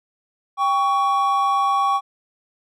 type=tone pair together; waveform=triangle; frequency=792 / 1120.1 Hz; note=G5 / C#6; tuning=+18 / +18 cents; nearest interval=tritone; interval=600 cents; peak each=-19 / -16 dBFS; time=0.57-2.01 s; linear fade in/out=50 ms; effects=none